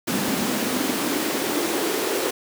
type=noise with high-pass filter sweep; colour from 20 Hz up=pink; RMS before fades=-24 dBFS; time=0.07-2.31 s; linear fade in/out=10 ms; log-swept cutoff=210 to 400 Hz; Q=4; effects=none